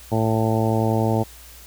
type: harmonic tone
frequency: 111.2 Hz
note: A2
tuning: 19 cents sharp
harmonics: 1 / 2 / 3 / 4 / 5 / 6 / 7 / 8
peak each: -21 / -24 / -26 / -27 / -28 / -29 / -29 / -30 dBFS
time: 0.11-1.24 s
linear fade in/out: 20 ms
effects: added 60 Hz sine -45 dBFS peak until 1.66 s + white hiss -45 dBFS RMS until 1.66 s